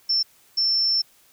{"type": "tone bursts at uneven times", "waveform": "sine", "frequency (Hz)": 5370, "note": "E8", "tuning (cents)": 31, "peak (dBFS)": -18, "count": 2, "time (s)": [[0.09, 0.23], [0.57, 1.02]], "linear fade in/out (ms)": 10, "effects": ["white hiss -57 dBFS RMS until 1.32 s"]}